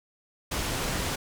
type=low-pass noise; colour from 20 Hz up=pink; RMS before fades=-30 dBFS; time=0.51-1.16 s; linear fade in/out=10 ms; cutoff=11000 Hz; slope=12 dB/octave; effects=none